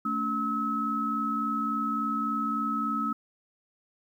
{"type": "tone cluster", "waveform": "sine", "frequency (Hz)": [220.6, 284.1, 1291], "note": ["A3", "C#4", "E6"], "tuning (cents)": [5, 43, -37], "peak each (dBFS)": [-32, -34, -28], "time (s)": [0.05, 3.13], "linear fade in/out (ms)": 5, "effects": ["10-bit"]}